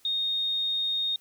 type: tone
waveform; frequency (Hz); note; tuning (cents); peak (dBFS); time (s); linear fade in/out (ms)
sine; 3700; A#7; -14; -25; 0.05-1.16; 2
effects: white hiss -61 dBFS RMS until 1.2 s